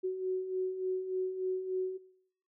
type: beating tone pair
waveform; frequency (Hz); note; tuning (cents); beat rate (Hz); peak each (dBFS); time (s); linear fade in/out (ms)
sine; 370 / 373.4; F#4 / F#4; 0 / +16; 3.4; -39 / -32; 0.03-1.98; 20
effects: noise-tail reverb RT60 0.8 s tail -22 dB re dry